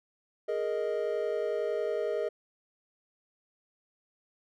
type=chord; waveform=triangle; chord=Ab suspended second; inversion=none; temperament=equal; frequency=415.3 / 466.2 / 622.3 Hz; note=Ab4 / Bb4 / Eb5; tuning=0 / 0 / 0 cents; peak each=-31 dBFS; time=0.48-2.29 s; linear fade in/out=10 ms; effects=none